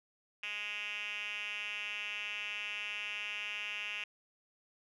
5% pulse tone with band-pass filter, 207.7 Hz, G#3, in tune, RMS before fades -40 dBFS, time 0.43-4.04 s, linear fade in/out 2 ms, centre 2700 Hz, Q 6.3, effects none

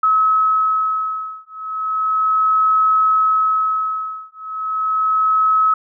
sine beating tone pair, 1286 / 1286.35 Hz, E6 / E6, -43 / -43 cents, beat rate 0.35 Hz, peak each -17 dBFS, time 0.03-5.74 s, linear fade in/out 5 ms, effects none

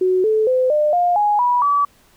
sine tone with pitch steps, 370 / 435 / 511.3 / 601.1 / 706.6 / 830.6 / 976.4 / 1147.8 Hz, F#4 / A4 / C5 / D5 / F5 / G#5 / B5 / D6, 0 / -20 / -40 / +40 / +20 / 0 / -20 / -40 cents, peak -13 dBFS, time 0.01-1.85 s, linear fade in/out 5 ms, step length 230 ms, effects pink hiss -54 dBFS RMS until 2.16 s

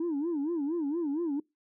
sine tone with vibrato, 311.1 Hz, D#4, in tune, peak -26 dBFS, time 0-1.4 s, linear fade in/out 5 ms, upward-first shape sine, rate 4.3 Hz, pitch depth 200 cents each way, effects noise-tail reverb RT60 0.2 s tail -24 dB re dry + tanh soft clip ceiling -26 dBFS

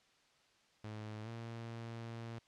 sawtooth tone with pitch glide, 107.6 to 115.32 Hz, A2 to A#2, -38 to -18 cents, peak -40 dBFS, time 0.84-2.39 s, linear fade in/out 5 ms, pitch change +120 cents, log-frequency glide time 1.23-1.28 s, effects white hiss -70 dBFS RMS until 2.47 s + low-pass 5000 Hz 12 dB/octave

